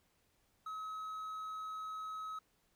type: tone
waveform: triangle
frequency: 1280 Hz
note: D#6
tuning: 49 cents sharp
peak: -39 dBFS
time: 0.66-2.39 s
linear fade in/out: 5 ms
effects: pink hiss -75 dBFS RMS until 2.75 s